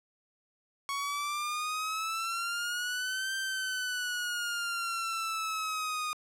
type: exponential two-way sweep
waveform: sawtooth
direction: up then down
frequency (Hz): 1108.7 to 1568 to 1229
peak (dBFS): -28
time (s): 0.89-6.13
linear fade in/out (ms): 0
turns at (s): 3.35
effects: low-pass 12000 Hz 12 dB/octave